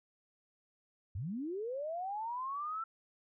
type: linear sweep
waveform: sine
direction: up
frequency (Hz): 78.4 to 1347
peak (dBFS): -36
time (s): 1.15-2.84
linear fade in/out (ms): 5
effects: none